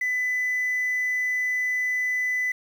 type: tone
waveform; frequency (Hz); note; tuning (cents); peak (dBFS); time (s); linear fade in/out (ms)
sine; 2000; B6; +21; -21; 0.01-2.52; 5
effects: tanh soft clip ceiling -19 dBFS + 8-bit